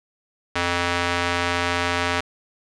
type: tone with band-pass filter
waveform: square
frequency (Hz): 87.31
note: F2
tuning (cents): 0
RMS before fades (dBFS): -23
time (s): 0.55-2.21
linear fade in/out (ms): 10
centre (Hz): 2000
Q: 0.74
effects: resampled to 24000 Hz + 7-bit